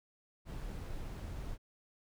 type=noise; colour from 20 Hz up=brown; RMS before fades=-42 dBFS; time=0.45-1.58 s; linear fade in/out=50 ms; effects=none